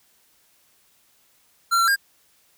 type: tone with pitch steps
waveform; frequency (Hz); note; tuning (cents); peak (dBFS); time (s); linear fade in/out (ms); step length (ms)
square; 1369 / 1355 / 1612; F6 / E6 / G6; -35 / +47 / +48; -17; 1.71-1.962; 20; 84
effects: white hiss -61 dBFS RMS until 2.57 s